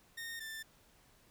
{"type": "tone pair in turn", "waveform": "sawtooth", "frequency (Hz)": [1841, 1776.6], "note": ["A#6", "A6"], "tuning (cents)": [-22, 16], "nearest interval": "minor second", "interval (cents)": 62, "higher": "first", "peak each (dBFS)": [-38, -39], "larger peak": "first", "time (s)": [[0.17, 0.4], [0.4, 0.63]], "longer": "neither", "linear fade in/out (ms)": 10, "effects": ["pink hiss -66 dBFS RMS until 1.3 s"]}